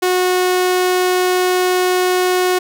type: tone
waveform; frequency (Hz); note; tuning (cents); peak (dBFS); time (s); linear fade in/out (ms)
sawtooth; 365.1; F#4; -23; -9; 0.02-2.59; 10
effects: none